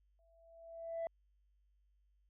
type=tone with exponential growth; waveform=sine; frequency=664 Hz; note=E5; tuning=12 cents sharp; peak=-33 dBFS; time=0.19-1.07 s; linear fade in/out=1 ms; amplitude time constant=190 ms; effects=tanh soft clip ceiling -35 dBFS + added 50 Hz sine -70 dBFS peak until 2.29 s